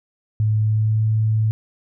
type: tone with pitch glide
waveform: sine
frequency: 107.8 to 109.43 Hz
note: A2 to A2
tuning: -35 to -9 cents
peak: -15 dBFS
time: 0.4-1.51 s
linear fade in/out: 0 ms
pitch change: +26 cents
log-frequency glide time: 0.6-1.05 s
effects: none